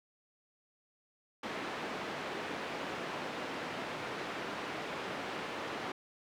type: band-pass noise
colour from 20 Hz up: pink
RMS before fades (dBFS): -40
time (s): 1.43-5.92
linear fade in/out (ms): 5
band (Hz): 270 to 2700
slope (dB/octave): 12
effects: none